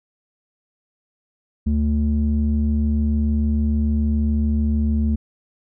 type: tone with low-pass filter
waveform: square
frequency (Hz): 73.42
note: D2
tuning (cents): 0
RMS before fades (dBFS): -19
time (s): 1.66-5.16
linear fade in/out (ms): 10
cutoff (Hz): 190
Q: 5.3
effects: none